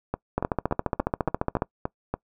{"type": "two click trains", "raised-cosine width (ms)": 1, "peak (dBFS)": [-9, -12], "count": [19, 8], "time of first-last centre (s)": [[0.38, 1.621], [0.14, 2.14]], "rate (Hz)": [14.5, 3.5], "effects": ["noise-tail reverb RT60 0.1 s tail -23 dB re dry"]}